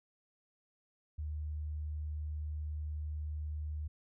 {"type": "tone", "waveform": "sine", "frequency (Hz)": 75.9, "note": "D#2", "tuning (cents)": -42, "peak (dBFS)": -36, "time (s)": [1.18, 3.88], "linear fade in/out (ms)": 10, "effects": []}